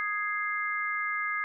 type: chord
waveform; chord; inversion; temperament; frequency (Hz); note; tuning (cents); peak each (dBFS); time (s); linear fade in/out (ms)
sine; Ab major; second; equal; 1244.5 / 1661.2 / 2093; Eb6 / Ab6 / C7; 0 / 0 / 0; -33 / -33 / -32; 0-1.44; 0
effects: none